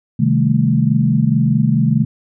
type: chord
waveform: sine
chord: A half-diminished seventh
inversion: first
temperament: equal with one note detuned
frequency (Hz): 130.81 / 155.56 / 198.05 / 220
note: C3 / Eb3 / G3 / A3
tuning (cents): 0 / 0 / +18 / 0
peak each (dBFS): -16 / -16 / -20 / -16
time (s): 0.19-2.05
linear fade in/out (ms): 10
effects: none